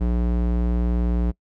square tone with band-pass filter, 59.4 Hz, A#1, 33 cents sharp, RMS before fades -21 dBFS, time 0-1.32 s, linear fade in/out 20 ms, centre 150 Hz, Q 0.54, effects noise-tail reverb RT60 0.1 s tail -24 dB re dry

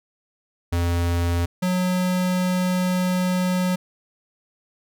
square tone pair in turn, 86.1 / 182.44 Hz, F2 / F#3, -24 / -24 cents, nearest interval octave + minor second, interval 1300 cents, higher second, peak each -20 / -20 dBFS, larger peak neither, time 0.72-1.46 / 1.62-3.76 s, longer second, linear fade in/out 10 ms, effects none

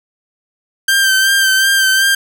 sawtooth tone with vibrato, 1568 Hz, G6, in tune, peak -6 dBFS, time 0.88-2.15 s, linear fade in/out 5 ms, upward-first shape sine, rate 2.7 Hz, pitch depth 31 cents each way, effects none

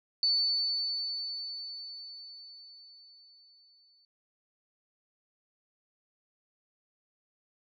sine tone with exponential decay, 4495 Hz, C#8, 23 cents sharp, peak -23 dBFS, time 0.23-4.05 s, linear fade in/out 1 ms, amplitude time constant 830 ms, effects none

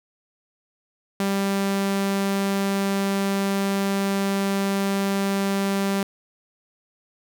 sawtooth tone, 196.9 Hz, G3, 8 cents sharp, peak -17 dBFS, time 1.2-6.03 s, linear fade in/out 2 ms, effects none

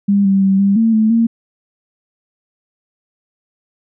sine tone with pitch steps, 200.6 / 194.7 / 193.3 / 198.3 / 225.7 / 218.2 / 229.4 Hz, G3 / G3 / G3 / G3 / A3 / A3 / A#3, +40 / -12 / -24 / +20 / +44 / -14 / -28 cents, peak -9 dBFS, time 0.08-1.27 s, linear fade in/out 10 ms, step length 170 ms, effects none

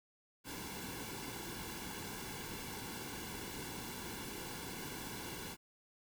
pink noise with comb filter, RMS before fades -45 dBFS, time 0.44-5.57 s, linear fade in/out 50 ms, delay 1.6 ms, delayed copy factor -0.7, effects none

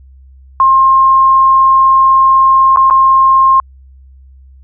sine tone with dropouts, 1064 Hz, C6, 29 cents sharp, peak -4 dBFS, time 0.6-3.6 s, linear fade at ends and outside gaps 1 ms, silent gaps 2.761-2.771 / 2.9-2.908 s, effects added 66 Hz sine -36 dBFS peak until 4.63 s

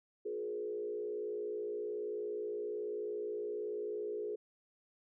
sine tone with frequency modulation, 422.3 Hz, G#4, 29 cents sharp, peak -36 dBFS, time 0.25-4.36 s, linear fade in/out 10 ms, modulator 58.8 Hz, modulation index 0.85, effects none

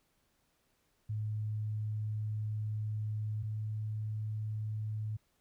sine tone pair in turn, 107.1 / 107.72 Hz, A2 / A2, -46 / -36 cents, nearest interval unison, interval 10 cents, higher second, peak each -33 / -34 dBFS, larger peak first, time 1.09-3.43 / 3.43-5.17 s, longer first, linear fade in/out 10 ms, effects pink hiss -75 dBFS RMS until 5.4 s

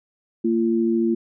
sine tone pair together, 228.5 / 342 Hz, A#3 / F4, -34 / -36 cents, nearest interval perfect fifth, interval 698 cents, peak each -20 dBFS, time 0.44-1.15 s, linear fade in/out 10 ms, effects none

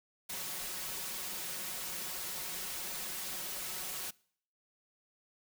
white noise with comb filter, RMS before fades -40 dBFS, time 0.29-4.11 s, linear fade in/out 10 ms, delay 5.4 ms, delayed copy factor +0.65, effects noise-tail reverb RT60 0.6 s tail -24 dB re dry

